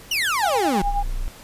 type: exponential sweep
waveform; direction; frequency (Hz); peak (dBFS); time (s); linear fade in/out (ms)
30% pulse; down; 3029 to 173.4; -17; 0.11-0.82; 5
type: tone with tremolo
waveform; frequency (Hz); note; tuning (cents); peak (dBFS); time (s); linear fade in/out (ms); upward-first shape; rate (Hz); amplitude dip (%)
sine; 810; G#5; -43; -19; 0.43-1.03; 5; sine; 9.5; 65
type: tone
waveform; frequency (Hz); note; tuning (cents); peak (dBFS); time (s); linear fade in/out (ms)
triangle; 30.19; B0; -38; -20; 0.82-1.28; 0
effects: pink hiss -44 dBFS RMS until 1.43 s + resampled to 32000 Hz